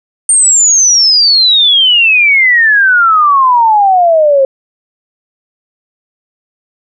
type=exponential sweep; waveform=sine; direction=down; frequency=8870 to 528 Hz; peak=-4 dBFS; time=0.29-4.45 s; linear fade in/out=2 ms; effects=none